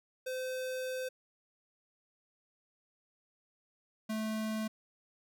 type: tone pair in turn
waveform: square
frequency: 514 / 218 Hz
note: C5 / A3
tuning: -31 / -16 cents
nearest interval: octave + minor third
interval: 1485 cents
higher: first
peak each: -36 / -34 dBFS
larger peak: second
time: 0.26-1.09 / 4.09-4.68 s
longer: first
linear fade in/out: 10 ms
effects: none